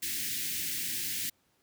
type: band-stop noise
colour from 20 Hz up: white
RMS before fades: -34 dBFS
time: 0.02-1.3 s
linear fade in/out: 10 ms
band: 360 to 1700 Hz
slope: 48 dB/octave
effects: pink hiss -71 dBFS RMS until 1.62 s + high-pass 80 Hz 12 dB/octave